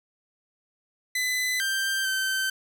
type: tone with pitch steps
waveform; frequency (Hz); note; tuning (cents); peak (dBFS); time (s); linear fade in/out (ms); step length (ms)
sawtooth; 2009 / 1574 / 1546; B6 / G6 / G6; +29 / +7 / -24; -21; 1.15-2.5; 5; 450
effects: none